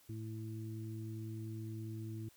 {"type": "harmonic tone", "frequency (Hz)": 110, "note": "A2", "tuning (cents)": 0, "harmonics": [1, 2, 3], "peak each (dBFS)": [-42, -51, -48], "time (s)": [0.09, 2.29], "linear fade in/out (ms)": 5, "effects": ["white hiss -66 dBFS RMS until 2.36 s"]}